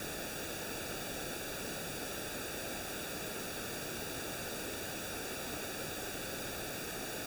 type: noise with comb filter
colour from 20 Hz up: pink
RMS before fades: -41 dBFS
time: 0-7.26 s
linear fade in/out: 2 ms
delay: 0.96 ms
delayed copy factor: -0.75
effects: none